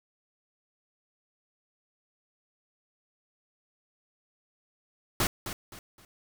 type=noise with echo; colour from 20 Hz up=pink; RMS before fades=-26 dBFS; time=5.2-5.27 s; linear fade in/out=2 ms; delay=260 ms; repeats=3; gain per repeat=-10 dB; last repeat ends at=6.05 s; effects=none